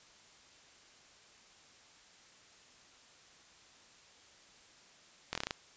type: slowing click train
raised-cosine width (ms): 0.2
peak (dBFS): -17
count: 7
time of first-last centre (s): 5.33-5.509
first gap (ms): 22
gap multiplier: 1.12
effects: white hiss -60 dBFS RMS until 5.76 s + resampled to 16000 Hz